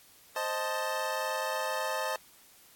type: chord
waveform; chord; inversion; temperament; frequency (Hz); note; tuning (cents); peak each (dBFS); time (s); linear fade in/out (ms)
25% pulse; A diminished; first; equal; 523.3 / 622.3 / 880; C5 / Eb5 / A5; 0 / 0 / 0; -32 / -31 / -31; 0.36-2.16; 2
effects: white hiss -58 dBFS RMS until 2.75 s + AAC 64 kbps